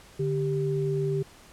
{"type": "tone pair together", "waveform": "sine", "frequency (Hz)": [146.83, 392.3], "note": ["D3", "G4"], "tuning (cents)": [0, 1], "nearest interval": "octave + perfect fourth", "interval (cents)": 1701, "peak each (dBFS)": -27, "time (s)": [0.19, 1.23], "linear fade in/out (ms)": 10, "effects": ["pink hiss -52 dBFS RMS until 1.52 s", "low-pass 11000 Hz 12 dB/octave"]}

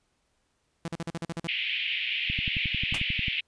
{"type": "tone bursts", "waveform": "sawtooth", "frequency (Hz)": 167.1, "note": "E3", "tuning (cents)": 24, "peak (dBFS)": -27, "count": 9, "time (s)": [0.85, 1.471], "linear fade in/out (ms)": 0, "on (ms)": 29, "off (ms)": 45}
{"type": "band-pass noise", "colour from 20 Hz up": "white", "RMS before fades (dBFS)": -30, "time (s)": [1.48, 3.41], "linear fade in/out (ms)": 10, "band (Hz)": [2200, 3100], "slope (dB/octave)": 48}
{"type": "click train", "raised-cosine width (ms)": 5, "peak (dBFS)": -20, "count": 12, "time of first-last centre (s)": [2.3, 3.282], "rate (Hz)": 11.2}
{"type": "noise with exponential decay", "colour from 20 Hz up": "pink", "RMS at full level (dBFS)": -28, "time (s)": [2.94, 3.03], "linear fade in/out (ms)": 5, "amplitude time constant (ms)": 19}
{"effects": ["pink hiss -73 dBFS RMS until 3.47 s", "resampled to 22050 Hz"]}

